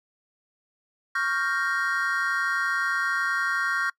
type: chord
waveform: triangle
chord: G half-diminished seventh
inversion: second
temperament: equal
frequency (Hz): 1108.7 / 1396.9 / 1568 / 1864.7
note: Db6 / F6 / G6 / Bb6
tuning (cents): 0 / 0 / 0 / 0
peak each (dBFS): -29 / -26 / -27 / -28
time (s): 1.15-3.9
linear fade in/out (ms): 5
effects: noise-tail reverb RT60 0.1 s tail -24 dB re dry